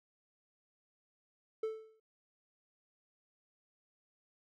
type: tone with exponential decay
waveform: triangle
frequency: 440 Hz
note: A4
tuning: in tune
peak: -29 dBFS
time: 1.63-2 s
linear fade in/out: 5 ms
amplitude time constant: 79 ms
effects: none